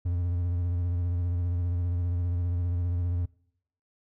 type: tone with vibrato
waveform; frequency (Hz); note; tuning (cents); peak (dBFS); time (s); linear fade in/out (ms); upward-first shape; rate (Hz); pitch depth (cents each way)
triangle; 87.7; F2; +8; -23; 0.05-3.26; 10; sine; 15; 38
effects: noise-tail reverb RT60 0.7 s tail -23 dB re dry